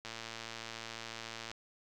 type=click train; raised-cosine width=0.2 ms; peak=-25 dBFS; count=168; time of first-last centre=0.05-1.515 s; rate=114 Hz; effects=none